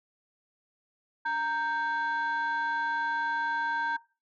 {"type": "tone pair together", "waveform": "sine", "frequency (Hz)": [928, 1568], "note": ["A#5", "G6"], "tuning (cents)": [-8, 0], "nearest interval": "major sixth", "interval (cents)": 908, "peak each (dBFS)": [-28, -28], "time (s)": [1.25, 3.97], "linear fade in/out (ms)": 10, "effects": ["noise-tail reverb RT60 0.3 s tail -20 dB re dry", "tanh soft clip ceiling -24 dBFS"]}